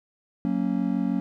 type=chord; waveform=triangle; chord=F# major; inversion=none; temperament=just; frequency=185 / 231.2 / 277.5 Hz; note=F#3 / A#3 / C#4; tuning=0 / -14 / +2 cents; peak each=-25 dBFS; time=0.45-1.2 s; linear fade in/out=0 ms; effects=none